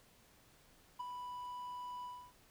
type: tone with ADSR envelope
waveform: triangle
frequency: 987.8 Hz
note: B5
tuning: in tune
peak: -35 dBFS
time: 0.99-2.33 s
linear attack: 15 ms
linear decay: 11 ms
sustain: -6 dB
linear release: 290 ms
effects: pink hiss -66 dBFS RMS until 2.5 s